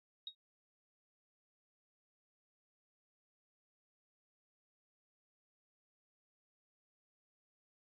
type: tone with exponential decay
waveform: sine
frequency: 3766 Hz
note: A#7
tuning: 17 cents sharp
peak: -38 dBFS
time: 0.27-0.35 s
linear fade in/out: 2 ms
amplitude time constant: 17 ms
effects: AAC 32 kbps